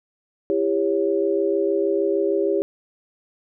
sine chord, C# diminished, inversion first, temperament just, 332.6 / 399.1 / 554.4 Hz, E4 / G4 / C#5, +16 / +31 / 0 cents, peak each -24 / -20 / -25 dBFS, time 0.5-2.62 s, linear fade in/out 0 ms, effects none

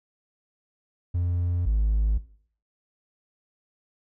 triangle tone pair in turn, 87.9 / 52.98 Hz, F2 / G#1, +12 / +35 cents, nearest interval major sixth, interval 877 cents, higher first, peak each -20 / -16 dBFS, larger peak second, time 1.14-1.66 / 1.66-2.18 s, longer neither, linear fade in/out 10 ms, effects noise-tail reverb RT60 0.5 s tail -18 dB re dry + tanh soft clip ceiling -15 dBFS

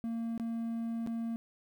triangle tone with dropouts, 229.6 Hz, A#3, 26 cents flat, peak -31 dBFS, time 0.04-1.36 s, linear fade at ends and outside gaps 0 ms, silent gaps 0.378-0.398 / 1.064-1.073 s, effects 11-bit

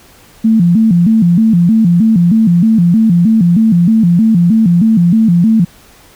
sine tone with vibrato, 196 Hz, G3, in tune, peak -5 dBFS, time 0.44-5.65 s, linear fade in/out 10 ms, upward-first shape square, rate 3.2 Hz, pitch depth 220 cents each way, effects pink hiss -42 dBFS RMS until 6.15 s

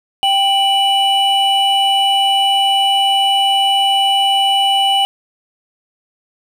triangle tone pair together, 787.2 / 2960 Hz, G5 / F#7, +7 / 0 cents, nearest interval octave + major seventh, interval 2293 cents, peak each -12 dBFS, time 0.23-5.05 s, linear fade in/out 0 ms, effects none

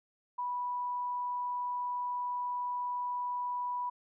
sine tone, 983 Hz, B5, 8 cents flat, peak -32 dBFS, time 0.38-3.9 s, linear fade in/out 10 ms, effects none

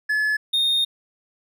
triangle tone pair in turn, 1715 / 3683 Hz, A6 / A#7, -45 / -22 cents, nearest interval octave + minor second, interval 1323 cents, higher second, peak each -17 / -16 dBFS, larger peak second, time 0.09-0.37 / 0.53-0.85 s, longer second, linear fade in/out 10 ms, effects none

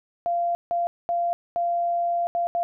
sine tone bursts at uneven times, 691 Hz, F5, 19 cents flat, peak -21 dBFS, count 6, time 0.26-0.55 / 0.71-0.87 / 1.09-1.33 / 1.56-2.27 / 2.35-2.47 / 2.55-2.63 s, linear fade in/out 0 ms, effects none

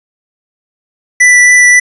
square tone with vibrato, 1975.5 Hz, B6, in tune, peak -3 dBFS, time 1.2-1.8 s, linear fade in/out 10 ms, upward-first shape sine, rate 3.7 Hz, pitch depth 8 cents each way, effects resampled to 24000 Hz + 7-bit

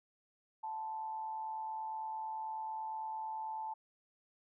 sine tone with amplitude modulation, 878 Hz, A5, 4 cents flat, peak -36 dBFS, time 0.63-3.74 s, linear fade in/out 10 ms, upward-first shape sine, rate 149 Hz, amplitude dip 45%, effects none

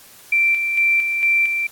sine tone with tremolo, 2349 Hz, D7, in tune, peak -13 dBFS, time 0.32-1.67 s, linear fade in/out 5 ms, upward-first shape square, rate 2.2 Hz, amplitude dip 45%, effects white hiss -45 dBFS RMS until 1.71 s + AAC 64 kbps

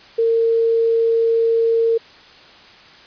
sine tone, 457 Hz, A#4, 34 cents flat, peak -13 dBFS, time 0.18-1.98 s, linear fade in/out 10 ms, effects white hiss -44 dBFS RMS until 3.06 s + resampled to 11025 Hz

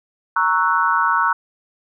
sine chord, F# dominant seventh, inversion first, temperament equal, 932.3 / 1108.7 / 1318.5 / 1480 Hz, A#5 / C#6 / E6 / F#6, 0 / 0 / 0 / 0 cents, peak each -20 dBFS, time 0.36-1.33 s, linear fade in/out 5 ms, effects none

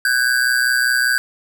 square ring-modulated tone, 1568 Hz, G6, in tune, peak -12 dBFS, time 0.05-1.18 s, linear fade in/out 0 ms, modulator 62.5 Hz, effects none

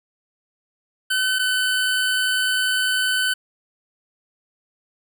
25% pulse tone pair in turn, 1520 / 1511.7 Hz, F#6 / F#6, +46 / +37 cents, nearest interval unison, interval 9 cents, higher first, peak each -15 / -15 dBFS, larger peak neither, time 1.1-1.39 / 1.39-3.34 s, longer second, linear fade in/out 10 ms, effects none

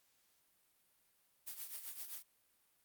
blue noise with tremolo, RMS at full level -44 dBFS, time 1.46-2.23 s, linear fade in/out 20 ms, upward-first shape triangle, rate 7.7 Hz, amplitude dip 75%, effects white hiss -75 dBFS RMS until 2.84 s + Opus 48 kbps

